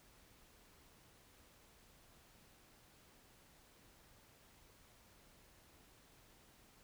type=silence; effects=pink hiss -66 dBFS RMS until 6.83 s